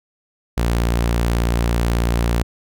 sawtooth tone, 58.27 Hz, A#1, in tune, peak -12 dBFS, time 0.57-2.43 s, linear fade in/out 10 ms, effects none

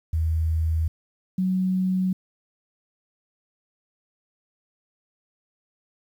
sine tone pair in turn, 80.4 / 186.1 Hz, E2 / F#3, -43 / +10 cents, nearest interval octave + minor third, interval 1453 cents, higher second, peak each -20 dBFS, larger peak neither, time 0.13-0.88 / 1.38-2.13 s, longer neither, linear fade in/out 5 ms, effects 9-bit

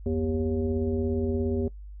sine tone with frequency modulation, 241 Hz, B3, 42 cents flat, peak -24 dBFS, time 0.06-1.68 s, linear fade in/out 2 ms, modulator 155 Hz, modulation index 1.4, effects noise-tail reverb RT60 0.1 s tail -20 dB re dry + added 50 Hz sine -39 dBFS peak until 2 s

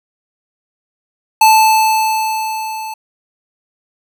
square tone with level ramp, 875 Hz, A5, 10 cents flat, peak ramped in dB -5 to -24 dBFS, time 1.41-2.94 s, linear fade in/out 5 ms, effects none

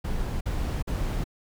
brown noise bursts, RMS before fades -28 dBFS, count 3, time 0.04-1.242 s, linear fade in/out 10 ms, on 370 ms, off 46 ms, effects none

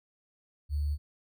sine tone with sample-and-hold, 73.42 Hz, D2, in tune, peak -27 dBFS, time 0.69-0.98 s, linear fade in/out 50 ms, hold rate 4410 Hz, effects none

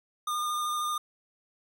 square tone with vibrato, 1213 Hz, D#6, 44 cents flat, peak -29 dBFS, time 0.27-0.98 s, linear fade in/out 5 ms, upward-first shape square, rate 13 Hz, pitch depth 11 cents each way, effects none

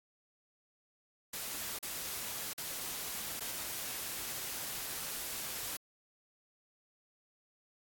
white noise with dropouts, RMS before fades -40 dBFS, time 1.33-5.77 s, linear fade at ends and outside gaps 5 ms, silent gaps 1.788-1.827 / 2.534-2.578 / 3.397-3.405 s, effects AAC 64 kbps

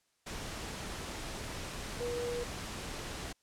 sine tone in noise, 481.3 Hz, B4, 45 cents flat, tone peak -34 dBFS, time 2-2.44 s, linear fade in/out 10 ms, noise pink, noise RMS -41 dBFS, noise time 0.26-3.33 s, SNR +4 dB, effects white hiss -75 dBFS RMS until 3.42 s + low-pass 9000 Hz 12 dB/octave

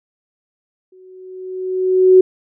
sine tone with exponential growth, 372 Hz, F#4, 9 cents sharp, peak -3 dBFS, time 0.92-2.21 s, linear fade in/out 5 ms, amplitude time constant 280 ms, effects none

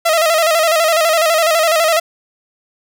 sawtooth tone with vibrato, 649 Hz, E5, 27 cents flat, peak -7 dBFS, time 0.05-2 s, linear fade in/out 10 ms, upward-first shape square, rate 12 Hz, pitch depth 65 cents each way, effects none

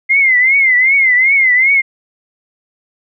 sine tone with vibrato, 2093 Hz, C7, in tune, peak -7 dBFS, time 0.09-1.82 s, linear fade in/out 20 ms, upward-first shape triangle, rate 2.6 Hz, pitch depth 130 cents each way, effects none

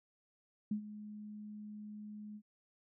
sine tone with ADSR envelope, 210.4 Hz, G#3, 23 cents sharp, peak -31 dBFS, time 0.71-2.42 s, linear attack 5 ms, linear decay 93 ms, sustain -14 dB, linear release 62 ms, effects none

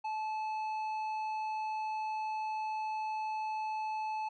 sine tone with tanh clipping, 867 Hz, A5, 26 cents flat, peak -35 dBFS, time 0.04-4.29 s, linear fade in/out 10 ms, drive 8 dB, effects none

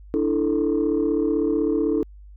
sine chord, D suspended second, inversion none, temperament equal, 293.7 / 329.6 / 440 Hz, D4 / E4 / A4, 0 / 0 / 0 cents, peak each -22 dBFS, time 0.14-2.03 s, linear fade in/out 0 ms, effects tanh soft clip ceiling -13 dBFS + added 50 Hz sine -41 dBFS peak until 2.36 s

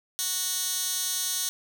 15% pulse tone with high-pass filter, 370 Hz, F#4, in tune, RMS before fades -29 dBFS, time 0.19-1.49 s, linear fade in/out 0 ms, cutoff 5300 Hz, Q 0.99, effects none

